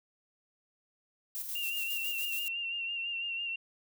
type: noise with tremolo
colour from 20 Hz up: violet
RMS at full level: -37 dBFS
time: 1.35-2.48 s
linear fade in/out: 0 ms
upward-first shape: square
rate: 7.2 Hz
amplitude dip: 45%
type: tone with vibrato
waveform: sine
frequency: 2763 Hz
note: F7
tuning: 19 cents flat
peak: -33 dBFS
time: 1.55-3.56 s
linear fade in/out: 5 ms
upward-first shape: sine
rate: 6 Hz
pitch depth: 38 cents each way
effects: none